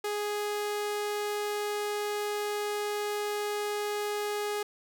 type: tone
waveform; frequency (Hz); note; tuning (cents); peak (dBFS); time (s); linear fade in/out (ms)
sawtooth; 415.3; G#4; 0; -26; 0.04-4.63; 5
effects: none